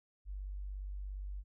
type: tone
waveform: sine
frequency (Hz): 48.6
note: G1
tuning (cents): -14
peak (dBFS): -39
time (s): 0.25-1.44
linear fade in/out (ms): 50
effects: none